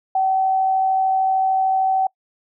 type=tone with amplitude modulation; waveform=sine; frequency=763 Hz; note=G5; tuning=47 cents flat; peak=-14 dBFS; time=0.15-2.07 s; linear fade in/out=5 ms; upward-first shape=sine; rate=73.3 Hz; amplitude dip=25%; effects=noise-tail reverb RT60 0.1 s tail -25 dB re dry